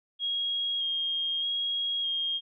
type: tone with vibrato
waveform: sine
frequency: 3260 Hz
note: G#7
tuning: 33 cents flat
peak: -27 dBFS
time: 0.19-2.41 s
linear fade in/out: 50 ms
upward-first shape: square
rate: 0.81 Hz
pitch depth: 14 cents each way
effects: none